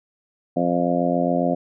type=harmonic tone; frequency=87.31 Hz; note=F2; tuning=in tune; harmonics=2 / 3 / 4 / 5 / 6 / 7 / 8; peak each=-25 / -23 / -29 / -34 / -26 / -25 / -25 dBFS; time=0.56-1.55 s; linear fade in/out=10 ms; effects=none